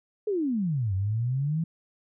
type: exponential two-way sweep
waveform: sine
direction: down then up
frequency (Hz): 440 to 92.5 to 168.1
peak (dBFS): -24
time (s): 0.27-1.64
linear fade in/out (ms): 5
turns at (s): 0.94
effects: none